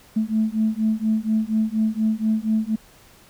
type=beating tone pair; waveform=sine; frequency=216.7 / 220.9 Hz; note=A3 / A3; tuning=-26 / +7 cents; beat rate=4.2 Hz; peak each=-21 dBFS; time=0.16-2.76 s; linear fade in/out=10 ms; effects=tanh soft clip ceiling -11 dBFS + pink hiss -51 dBFS RMS until 3.29 s